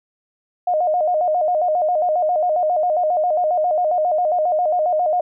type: tone with vibrato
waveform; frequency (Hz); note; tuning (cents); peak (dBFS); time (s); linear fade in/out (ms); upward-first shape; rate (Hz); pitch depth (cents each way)
sine; 666; E5; +18; -15; 0.67-5.21; 5; square; 7.4; 130
effects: none